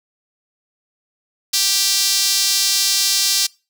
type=tone with high-pass filter; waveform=sawtooth; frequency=392 Hz; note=G4; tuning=in tune; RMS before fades=-17 dBFS; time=1.53-3.47 s; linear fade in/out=10 ms; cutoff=4700 Hz; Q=2; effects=noise-tail reverb RT60 0.3 s tail -24 dB re dry